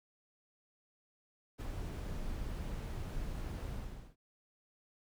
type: noise with ADSR envelope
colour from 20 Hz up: brown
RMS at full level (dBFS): -38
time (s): 1.58-4.16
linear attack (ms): 29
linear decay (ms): 15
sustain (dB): -2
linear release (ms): 460
effects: none